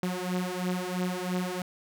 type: beating tone pair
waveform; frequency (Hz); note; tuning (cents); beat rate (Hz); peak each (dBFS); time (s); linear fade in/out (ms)
sawtooth; 180 / 183; F#3 / F#3; -47 / -19; 3; -28; 0.03-1.62; 2
effects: none